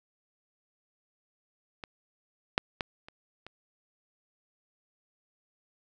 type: clicks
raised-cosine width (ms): 0.3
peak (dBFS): -23 / -7 / -14 / -30 / -28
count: 5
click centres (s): 1.838 / 2.579 / 2.808 / 3.085 / 3.466
effects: none